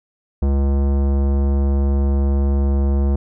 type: tone with tanh clipping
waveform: sine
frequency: 69.3 Hz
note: C#2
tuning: in tune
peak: -16 dBFS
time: 0.42-3.16 s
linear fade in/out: 5 ms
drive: 18 dB
effects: none